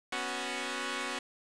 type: chord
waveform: 5% pulse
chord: B suspended second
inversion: none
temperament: equal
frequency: 246.9 / 277.2 / 370 Hz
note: B3 / C#4 / F#4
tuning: 0 / 0 / 0 cents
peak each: -27 dBFS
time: 0.12-1.19 s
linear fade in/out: 5 ms
effects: resampled to 22050 Hz + 8-bit